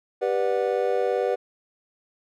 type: chord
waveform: triangle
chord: G major seventh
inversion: none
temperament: just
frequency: 392 / 490 / 588 / 735 Hz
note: G4 / B4 / D5 / F#5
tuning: 0 / -14 / +2 / -12 cents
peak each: -25 / -22 / -27 / -28 dBFS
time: 0.21-1.36 s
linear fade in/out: 20 ms
effects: none